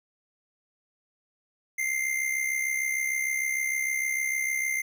square tone with amplitude modulation, 2094 Hz, C7, 1 cent sharp, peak -24 dBFS, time 1.78-4.82 s, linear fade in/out 10 ms, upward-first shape sine, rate 66.6 Hz, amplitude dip 60%, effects none

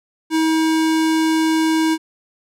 square tone, 319.3 Hz, D#4, 45 cents sharp, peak -15 dBFS, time 0.3-1.98 s, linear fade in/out 50 ms, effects low-pass 11000 Hz 12 dB/octave

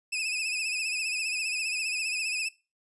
sawtooth tone with vibrato, 2557 Hz, D#7, 47 cents sharp, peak -25 dBFS, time 0.12-2.49 s, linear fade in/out 10 ms, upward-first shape sine, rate 15 Hz, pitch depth 72 cents each way, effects noise-tail reverb RT60 0.3 s tail -22 dB re dry + resampled to 24000 Hz

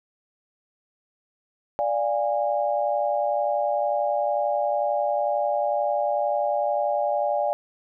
sine chord, D diminished, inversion none, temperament equal with one note detuned, 587.3 / 698.5 / 820.6 Hz, D5 / F5 / Ab5, 0 / 0 / -21 cents, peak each -24 / -27 / -26 dBFS, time 1.79-7.53 s, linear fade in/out 0 ms, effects none

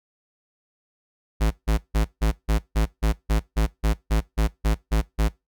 square tone bursts, 54.1 Hz, A1, 29 cents flat, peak -18 dBFS, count 15, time 1.4-5.29 s, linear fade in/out 20 ms, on 110 ms, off 160 ms, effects noise-tail reverb RT60 0.2 s tail -20 dB re dry

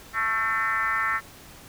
sine tone with frequency modulation, 1568 Hz, G6, in tune, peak -22 dBFS, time 0.13-1.21 s, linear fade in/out 50 ms, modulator 231 Hz, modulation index 2, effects pink hiss -47 dBFS RMS until 1.68 s

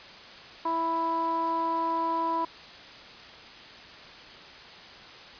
sawtooth tone with low-pass filter, 329.6 Hz, E4, in tune, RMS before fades -28 dBFS, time 0.65-2.45 s, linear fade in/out 5 ms, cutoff 1000 Hz, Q 8.5, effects white hiss -46 dBFS RMS until 5.39 s + resampled to 11025 Hz

